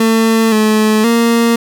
30% pulse tone with pitch steps, 224.6 / 215.7 / 232.4 Hz, A3 / A3 / A#3, +36 / -34 / -5 cents, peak -6 dBFS, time 0-1.56 s, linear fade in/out 5 ms, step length 520 ms, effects none

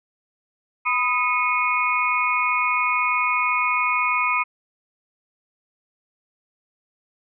sine tone cluster, 996 / 1250 / 2182 / 2475 Hz, B5 / D#6 / C#7 / D#7, +14 / +8 / -28 / -10 cents, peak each -24 dBFS, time 0.85-4.44 s, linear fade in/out 20 ms, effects none

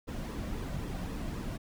brown noise with flanger, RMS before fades -37 dBFS, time 0.07-1.58 s, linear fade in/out 20 ms, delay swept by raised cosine 1.3 to 2.4 ms, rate 3.8 Hz, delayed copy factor -0.5, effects none

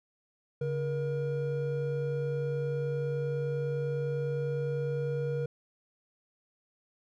triangle tone pair together, 141.68 / 474.9 Hz, C#3 / A#4, +38 / +32 cents, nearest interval octave + major sixth, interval 2094 cents, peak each -30 / -30 dBFS, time 0.61-5.46 s, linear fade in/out 5 ms, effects none

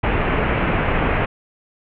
pink low-pass noise, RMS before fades -19 dBFS, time 0.03-1.26 s, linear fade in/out 10 ms, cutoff 2700 Hz, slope 48 dB/octave, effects none

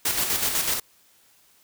white noise with tremolo, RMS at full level -23 dBFS, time 0.05-0.8 s, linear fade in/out 5 ms, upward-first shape square, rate 8 Hz, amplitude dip 45%, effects white hiss -59 dBFS RMS until 1.63 s

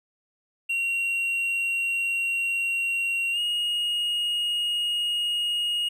triangle tone with pitch glide, 2749 to 2872 Hz, F7 to F7, -28 to +48 cents, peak -22 dBFS, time 0.69-5.89 s, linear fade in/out 10 ms, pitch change +76 cents, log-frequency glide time 3.32-3.39 s, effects none

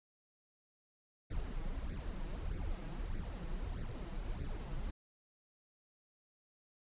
brown noise with flanger, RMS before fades -40 dBFS, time 1.3-4.91 s, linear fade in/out 10 ms, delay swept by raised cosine 0.48 to 6.18 ms, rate 1.6 Hz, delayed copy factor +0.75, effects resampled to 8000 Hz

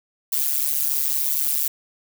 violet noise with amplitude modulation, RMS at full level -18 dBFS, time 0.32-1.68 s, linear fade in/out 5 ms, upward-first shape sine, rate 144 Hz, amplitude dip 100%, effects none

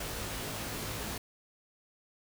pink noise with comb filter, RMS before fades -38 dBFS, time 0-1.18 s, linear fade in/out 5 ms, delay 19 ms, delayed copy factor +0.75, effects none

